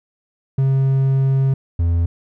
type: tone pair in turn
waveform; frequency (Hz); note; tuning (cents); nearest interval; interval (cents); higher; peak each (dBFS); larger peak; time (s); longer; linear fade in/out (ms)
triangle; 134.6 / 84.79; C3 / E2; +49 / +49; minor sixth; 800; first; -11 / -12; first; 0.58-1.54 / 1.79-2.06; first; 5
effects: none